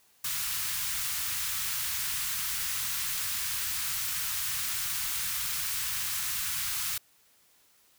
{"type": "band-stop noise", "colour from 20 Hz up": "white", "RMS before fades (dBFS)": -32, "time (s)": [0.24, 6.98], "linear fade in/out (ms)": 5, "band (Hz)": [150, 1100], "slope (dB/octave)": 24, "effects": ["white hiss -64 dBFS RMS until 7.98 s"]}